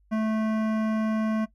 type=tone with hard clipping; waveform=sine; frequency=218.6 Hz; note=A3; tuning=11 cents flat; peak=-25 dBFS; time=0.11-1.46 s; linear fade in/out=20 ms; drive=15 dB; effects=noise-tail reverb RT60 0.1 s tail -18 dB re dry + added 50 Hz sine -59 dBFS peak until 1.54 s